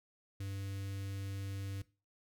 square tone with notch filter, 98 Hz, G2, in tune, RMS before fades -41 dBFS, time 0.4-1.82 s, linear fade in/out 5 ms, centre 820 Hz, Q 0.59, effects noise-tail reverb RT60 0.3 s tail -18 dB re dry

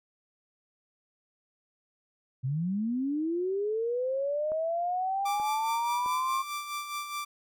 sine linear sweep, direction up, 122.9 to 1081 Hz, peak -27 dBFS, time 2.43-6.43 s, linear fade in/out 20 ms
clicks, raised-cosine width 1 ms, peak -30 dBFS, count 3, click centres 4.519 / 5.399 / 6.061 s
sawtooth tone with tremolo, 1174.7 Hz, D6, in tune, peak -28 dBFS, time 5.25-7.25 s, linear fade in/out 10 ms, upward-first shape sine, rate 4.8 Hz, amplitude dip 55%
effects none

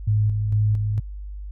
sine tone with tremolo, 105.7 Hz, G#2, 31 cents sharp, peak -16 dBFS, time 0.07-1 s, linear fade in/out 10 ms, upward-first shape square, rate 2.2 Hz, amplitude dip 40%, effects added 50 Hz sine -31 dBFS peak until 1.51 s

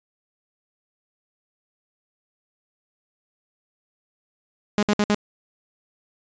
sawtooth tone bursts, 207.7 Hz, G#3, in tune, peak -13 dBFS, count 4, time 4.78-5.145 s, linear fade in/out 0 ms, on 47 ms, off 59 ms, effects resampled to 16000 Hz

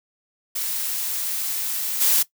blue noise with level steps, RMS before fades -26 / -18 dBFS, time 0.55-2.23 s, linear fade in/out 10 ms, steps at 2 s, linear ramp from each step 20 ms, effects noise-tail reverb RT60 0.1 s tail -18 dB re dry

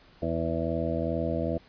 harmonic tone, 82.4 Hz, E2, in tune, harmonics 1 / 2 / 3 / 4 / 6 / 7 / 8, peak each -34 / -34 / -34 / -34 / -34 / -34 / -34 dBFS, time 0.22-1.58 s, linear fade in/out 5 ms, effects pink hiss -57 dBFS RMS until 1.68 s + resampled to 11025 Hz

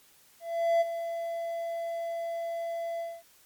triangle tone with ADSR envelope, 673 Hz, E5, 36 cents sharp, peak -18 dBFS, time 0.4-3.23 s, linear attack 410 ms, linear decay 23 ms, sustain -11 dB, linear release 230 ms, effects white hiss -60 dBFS RMS until 3.45 s + MP3 96 kbps

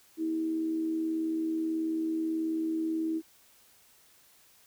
sine tone with amplitude modulation, 321.8 Hz, E4, 42 cents flat, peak -26 dBFS, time 0.17-3.22 s, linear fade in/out 50 ms, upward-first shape sine, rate 78.4 Hz, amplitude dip 40%, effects white hiss -61 dBFS RMS until 4.66 s

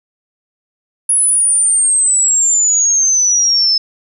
sine exponential sweep, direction down, 10430 to 5210 Hz, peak -9 dBFS, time 1.09-3.78 s, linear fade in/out 5 ms, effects none

